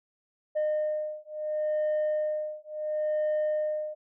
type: beating tone pair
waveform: sine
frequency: 610 / 610.72 Hz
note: D#5 / D#5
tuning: -34 / -32 cents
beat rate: 0.72 Hz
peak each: -28 dBFS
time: 0.55-3.95 s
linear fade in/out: 20 ms
effects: tanh soft clip ceiling -23 dBFS